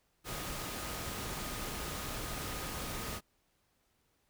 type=tone in noise; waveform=sine; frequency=1244.5 Hz; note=D#6; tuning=in tune; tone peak=-50 dBFS; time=0.24-3.21 s; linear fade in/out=50 ms; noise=pink; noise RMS=-40 dBFS; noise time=0.24-3.21 s; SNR=-13 dB; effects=pink hiss -75 dBFS RMS until 4.29 s